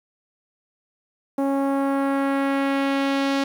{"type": "tone with low-pass filter sweep", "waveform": "sawtooth", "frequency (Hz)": 275.1, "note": "C#4", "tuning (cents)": -13, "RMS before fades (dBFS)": -22, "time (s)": [1.38, 3.44], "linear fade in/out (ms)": 5, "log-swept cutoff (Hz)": [790, 4700], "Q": 1.1, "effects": ["8-bit"]}